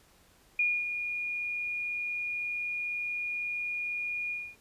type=tone with ADSR envelope; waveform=sine; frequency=2434 Hz; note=D#7; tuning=39 cents flat; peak=-23 dBFS; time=0.59-4.56 s; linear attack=4 ms; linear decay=250 ms; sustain=-8 dB; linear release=250 ms; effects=pink hiss -62 dBFS RMS until 4.6 s + resampled to 32000 Hz